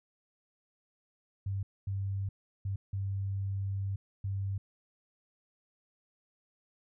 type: tone bursts at uneven times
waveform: sine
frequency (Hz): 98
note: G2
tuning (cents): 0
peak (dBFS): -31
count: 5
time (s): 1.46-1.63 / 1.87-2.29 / 2.65-2.76 / 2.93-3.96 / 4.24-4.58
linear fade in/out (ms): 5
effects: none